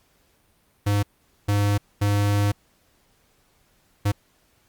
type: tone bursts at uneven times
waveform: square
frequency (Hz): 102.1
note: G#2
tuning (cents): -29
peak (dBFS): -19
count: 4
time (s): 0.86-1.03 / 1.48-1.78 / 2.01-2.52 / 4.05-4.12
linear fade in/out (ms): 10
effects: pink hiss -63 dBFS RMS until 4.68 s + Opus 48 kbps